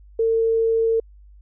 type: tone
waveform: sine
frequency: 452.2 Hz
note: A4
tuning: 47 cents sharp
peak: -16 dBFS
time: 0.19-1 s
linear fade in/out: 5 ms
effects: added 50 Hz sine -44 dBFS peak until 1.41 s